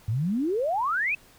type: exponential sweep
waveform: sine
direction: up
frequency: 100.5 to 2637 Hz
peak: -23 dBFS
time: 0.08-1.15 s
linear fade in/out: 5 ms
effects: pink hiss -55 dBFS RMS until 1.38 s